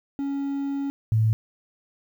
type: tone pair in turn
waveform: triangle / sine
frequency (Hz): 278.6 / 110.25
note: C#4 / A2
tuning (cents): +9 / +4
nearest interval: octave + major third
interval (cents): 1605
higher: first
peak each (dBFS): -23 / -17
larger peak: second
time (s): 0.19-0.9 / 1.12-1.33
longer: first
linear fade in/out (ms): 0
effects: 9-bit